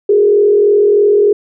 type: tone with frequency modulation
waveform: sine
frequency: 412.7 Hz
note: G#4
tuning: 11 cents flat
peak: -6 dBFS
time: 0.09-1.33 s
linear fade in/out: 5 ms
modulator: 43.2 Hz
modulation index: 0.66
effects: none